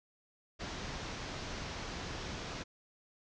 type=low-pass noise; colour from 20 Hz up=pink; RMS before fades=-42 dBFS; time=0.59-2.64 s; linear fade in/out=20 ms; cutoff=6500 Hz; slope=48 dB/octave; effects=none